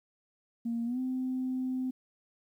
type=tone with pitch glide; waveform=sine; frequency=233.1 to 257.2 Hz; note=A#3 to C4; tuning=0 to -30 cents; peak=-29 dBFS; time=0.65-1.91 s; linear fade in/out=10 ms; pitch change=+170 cents; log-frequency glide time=0.85-0.99 s; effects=tanh soft clip ceiling -25 dBFS + 11-bit